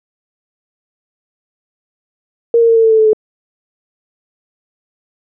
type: tone with pitch steps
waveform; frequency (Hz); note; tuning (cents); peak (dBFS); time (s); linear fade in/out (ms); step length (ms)
sine; 466.3 / 461.2 / 456.2 / 451.2 / 446.3 / 441.4 / 436.6 / 431.8; A#4 / A#4 / A#4 / A4 / A4 / A4 / A4 / A4; +1 / -19 / -37 / +44 / +25 / +5 / -13 / -33; -6; 2.54-3.132; 2; 74
effects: none